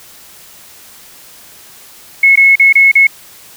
sine tone with dropouts, 2186 Hz, C#7, 25 cents flat, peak -3 dBFS, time 2.23-3.07 s, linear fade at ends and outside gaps 5 ms, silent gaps 2.357-2.373 / 2.556-2.596 / 2.727-2.753 / 2.916-2.953 s, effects white hiss -38 dBFS RMS until 3.56 s

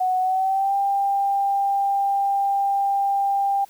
sine tone with pitch glide, 741 to 794.2 Hz, F#5 to G5, +2 to +22 cents, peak -18 dBFS, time 0-3.65 s, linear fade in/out 10 ms, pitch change +120 cents, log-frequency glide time 0.2-0.75 s, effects white hiss -53 dBFS RMS until 3.69 s

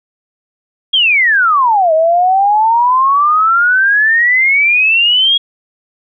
sine exponential two-way sweep, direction down then up, 3322 to 625 to 3322 Hz, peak -7 dBFS, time 0.93-5.38 s, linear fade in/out 10 ms, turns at 1.93 s, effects none

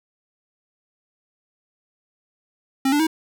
square tone with pitch steps, 268.1 / 292.4 / 318.8 Hz, C4 / D4 / D#4, +42 / -7 / +42 cents, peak -17 dBFS, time 2.85-3.069 s, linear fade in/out 5 ms, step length 73 ms, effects none

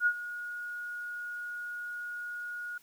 sine tone with ADSR envelope, 1443 Hz, F#6, 44 cents flat, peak -21 dBFS, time 0-2.78 s, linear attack 63 ms, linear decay 66 ms, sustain -15 dB, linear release 5 ms, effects white hiss -62 dBFS RMS until 2.82 s

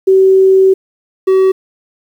sine / triangle tone pair in turn, 381.8 / 379.8 Hz, G4 / F#4, -46 / +45 cents, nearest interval unison, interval 9 cents, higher first, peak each -4 dBFS, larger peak neither, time 0.07-0.74 / 1.27-1.52 s, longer first, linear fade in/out 10 ms, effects 7-bit

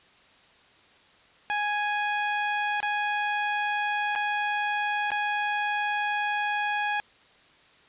20% pulse tone with dropouts, 830.6 Hz, G#5, in tune, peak -20 dBFS, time 1.5-7 s, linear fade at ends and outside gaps 0 ms, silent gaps 2.803-2.829 / 4.152-4.159 / 5.105-5.117 s, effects white hiss -57 dBFS RMS until 7.88 s + resampled to 8000 Hz

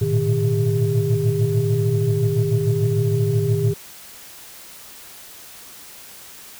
sine tone cluster, 107.2 / 114.3 / 120.6 / 152.5 / 402 Hz, A2 / A#2 / B2 / D#3 / G4, -45 / -34 / -41 / -34 / +44 cents, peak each -22 dBFS, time 0.01-3.74 s, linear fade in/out 10 ms, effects tanh soft clip ceiling -8 dBFS + white hiss -41 dBFS RMS until 6.59 s

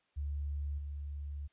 sine tone with level steps, 72.1 Hz, D2, 31 cents flat, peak -34 / -38 dBFS, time 0.16-1.48 s, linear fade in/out 20 ms, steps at 0.78 s, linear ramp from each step 5 ms, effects white hiss -75 dBFS RMS until 1.52 s + resampled to 8000 Hz

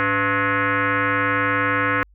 sine tone with frequency modulation, 107.7 Hz, A2, 37 cents flat, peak -17 dBFS, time 0-2.03 s, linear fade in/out 0 ms, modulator 394 Hz, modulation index 4.9, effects added 50 Hz sine -50 dBFS peak until 2.14 s

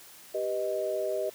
sine chord, G augmented, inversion none, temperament equal, 392 / 493.9 / 622.3 Hz, G4 / B4 / D#5, 0 / 0 / 0 cents, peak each -33 / -35 / -30 dBFS, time 0.34-1.3 s, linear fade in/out 10 ms, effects white hiss -51 dBFS RMS until 1.34 s + high-pass 80 Hz 12 dB/octave

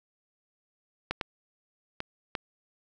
clicks, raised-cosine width 0.3 ms, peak -13 / -14 / -17 / -14 dBFS, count 4, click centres 1.11 / 1.212 / 2.004 / 2.352 s, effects none

